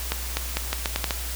accelerating click train, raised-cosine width 0.2 ms, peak -6 dBFS, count 8, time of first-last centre 0.12-1.108 s, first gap 250 ms, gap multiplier 0.8, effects added 60 Hz sine -31 dBFS peak until 1.35 s + white hiss -34 dBFS RMS until 1.35 s

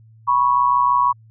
sine tone pair together, 980 / 1106.2 Hz, B5 / C#6, -14 / -4 cents, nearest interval major second, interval 210 cents, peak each -16 dBFS, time 0.27-1.13 s, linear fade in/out 20 ms, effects added 111 Hz sine -45 dBFS peak until 1.3 s

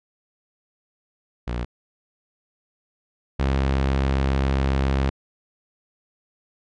sawtooth tone pair in turn, 60 / 67.35 Hz, B1 / C#2, -49 / -49 cents, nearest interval major second, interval 200 cents, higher second, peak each -21 / -15 dBFS, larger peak second, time 1.47-1.65 / 3.39-5.1 s, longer second, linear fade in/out 10 ms, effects low-pass 4000 Hz 12 dB/octave

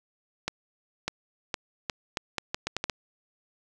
accelerating click train, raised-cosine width 0.2 ms, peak -11 dBFS, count 11, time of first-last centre 0.48-2.898 s, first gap 600 ms, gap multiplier 0.77, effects none

